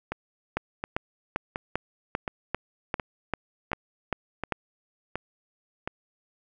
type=two click trains; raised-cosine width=0.5 ms; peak=-15 / -11 dBFS; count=9 / 11; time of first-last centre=0.12-5.875 / 0.57-4.523 s; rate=1.39 / 2.53 Hz; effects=none